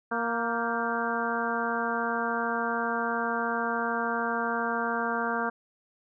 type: harmonic tone with a mistuned harmonic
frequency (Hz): 233.1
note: A#3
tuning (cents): 0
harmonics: 1 / 2 / 3 / 4 / 5 / 6 / 7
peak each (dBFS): -34 / -34 / -34 / -34 / -34 / -34 / -34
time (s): 0.11-5.5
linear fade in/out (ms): 10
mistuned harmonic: 7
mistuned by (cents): -62
effects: none